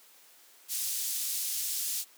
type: band-pass noise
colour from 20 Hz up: white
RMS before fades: -33 dBFS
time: 0.68-2.05 s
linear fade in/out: 50 ms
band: 4700 to 15000 Hz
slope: 12 dB/octave
effects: white hiss -58 dBFS RMS until 2.17 s + high-pass 300 Hz 12 dB/octave